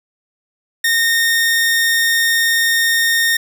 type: tone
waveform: sawtooth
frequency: 1839 Hz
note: A#6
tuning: 24 cents flat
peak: -9 dBFS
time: 0.84-3.37 s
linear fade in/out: 5 ms
effects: none